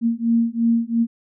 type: beating tone pair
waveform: sine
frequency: 230 / 232.9 Hz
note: A#3 / A#3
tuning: -23 / -1 cents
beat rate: 2.9 Hz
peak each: -19 dBFS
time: 0.01-1.07 s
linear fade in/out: 50 ms
effects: none